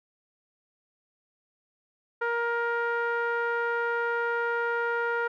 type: tone with low-pass filter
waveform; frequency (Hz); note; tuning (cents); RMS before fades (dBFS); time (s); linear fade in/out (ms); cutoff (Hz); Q
sawtooth; 470; A#4; +14; -28; 2.21-5.28; 10; 1500; 3.5
effects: none